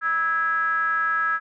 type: ring-modulated tone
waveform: triangle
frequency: 174.61 Hz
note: F3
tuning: in tune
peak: -15 dBFS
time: 0.01-1.4 s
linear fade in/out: 50 ms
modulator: 1480 Hz
effects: none